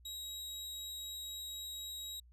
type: tone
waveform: sawtooth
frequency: 3824 Hz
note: A#7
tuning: 43 cents sharp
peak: -39 dBFS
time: 0.05-2.2 s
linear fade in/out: 5 ms
effects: added 60 Hz sine -58 dBFS peak until 2.32 s + resampled to 32000 Hz